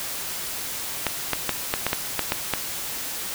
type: clicks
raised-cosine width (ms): 0.3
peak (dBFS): -5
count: 9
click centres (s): 1.067 / 1.333 / 1.493 / 1.739 / 1.866 / 1.931 / 2.193 / 2.321 / 2.537
effects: white hiss -31 dBFS RMS until 3.34 s